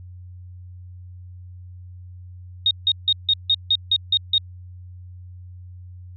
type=tone bursts; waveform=sine; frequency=3720 Hz; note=A#7; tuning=4 cents flat; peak=-14 dBFS; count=9; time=2.66-4.381 s; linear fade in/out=2 ms; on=49 ms; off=160 ms; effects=added 90 Hz sine -37 dBFS peak until 6.16 s